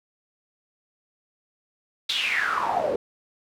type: noise with band-pass filter sweep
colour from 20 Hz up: pink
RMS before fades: -25 dBFS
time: 2.09-2.96 s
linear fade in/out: 5 ms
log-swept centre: 3800 to 460 Hz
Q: 7.7
effects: none